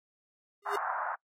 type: tone with exponential growth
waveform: square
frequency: 406.7 Hz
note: G#4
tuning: 36 cents flat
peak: -29 dBFS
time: 0.62-0.76 s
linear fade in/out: 5 ms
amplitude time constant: 30 ms
type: band-pass noise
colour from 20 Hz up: white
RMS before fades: -34 dBFS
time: 0.65-1.16 s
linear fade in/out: 20 ms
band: 680 to 1500 Hz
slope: 48 dB/octave
effects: noise-tail reverb RT60 0.1 s tail -25 dB re dry + AAC 48 kbps